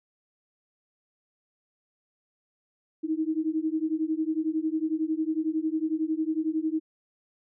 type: beating tone pair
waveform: sine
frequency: 310.5 / 321.5 Hz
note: D#4 / E4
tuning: -3 / -43 cents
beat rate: 11 Hz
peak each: -28 dBFS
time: 3.03-6.8 s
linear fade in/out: 20 ms
effects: none